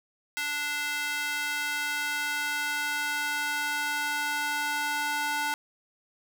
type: tone with high-pass filter sweep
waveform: square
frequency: 293.7 Hz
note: D4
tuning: in tune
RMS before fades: -30 dBFS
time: 0.37-5.54 s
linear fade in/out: 0 ms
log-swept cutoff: 1800 to 1100 Hz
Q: 1.8
effects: none